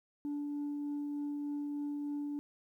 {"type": "tone with tremolo", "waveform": "sine", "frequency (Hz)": 290.4, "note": "D4", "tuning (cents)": -19, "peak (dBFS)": -32, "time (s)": [0.25, 2.39], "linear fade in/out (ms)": 0, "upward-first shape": "triangle", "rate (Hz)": 3.3, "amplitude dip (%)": 25, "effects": ["tanh soft clip ceiling -33 dBFS", "12-bit"]}